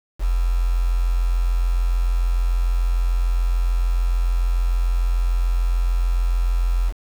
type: tone with quantisation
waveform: sine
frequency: 43.41 Hz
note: F1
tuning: 10 cents flat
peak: -16 dBFS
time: 0.19-6.93 s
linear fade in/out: 50 ms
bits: 6
effects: none